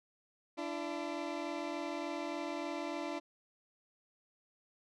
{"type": "tone pair together", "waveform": "20% pulse", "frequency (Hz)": [293, 336.4], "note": ["D4", "E4"], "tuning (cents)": [-4, 35], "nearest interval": "major second", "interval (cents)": 239, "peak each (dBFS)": [-35, -35], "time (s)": [0.57, 3.2], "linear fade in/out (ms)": 20, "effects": ["low-pass 5000 Hz 12 dB/octave"]}